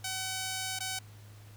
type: tone with dropouts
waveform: 5% pulse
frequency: 756 Hz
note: F#5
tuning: 37 cents sharp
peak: -22 dBFS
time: 0.04-0.99 s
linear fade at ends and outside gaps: 5 ms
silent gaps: 0.79-0.804 s
effects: added 104 Hz sine -49 dBFS peak until 1.56 s + pink hiss -59 dBFS RMS until 1.56 s